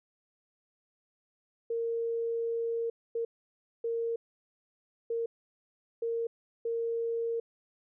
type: tone bursts at uneven times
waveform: sine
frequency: 461.9 Hz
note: A#4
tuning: 16 cents flat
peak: -29 dBFS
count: 6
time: 1.7-2.9 / 3.15-3.25 / 3.84-4.16 / 5.1-5.26 / 6.02-6.27 / 6.65-7.4 s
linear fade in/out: 5 ms
effects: none